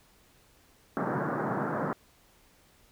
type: band-pass noise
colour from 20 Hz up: pink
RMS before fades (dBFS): -31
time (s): 0.97-1.93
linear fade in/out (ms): 0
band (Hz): 130 to 1600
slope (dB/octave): 48
effects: pink hiss -62 dBFS RMS until 2.91 s